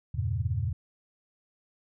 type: chord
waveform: sine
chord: E diminished seventh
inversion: none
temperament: equal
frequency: 82.41 / 98 / 116.54 / 138.59 Hz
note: E2 / G2 / Bb2 / Db3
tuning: 0 / 0 / 0 / 0 cents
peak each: -32 / -31 / -31 / -36 dBFS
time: 0.14-0.73 s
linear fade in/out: 10 ms
effects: none